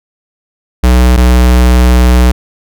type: tone pair in turn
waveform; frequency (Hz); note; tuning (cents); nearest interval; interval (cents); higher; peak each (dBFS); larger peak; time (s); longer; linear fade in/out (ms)
square; 62 / 61.69; B1 / B1; +7 / -1; unison; 8; first; -4; neither; 0.83-1.17 / 1.17-2.32; second; 10
effects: none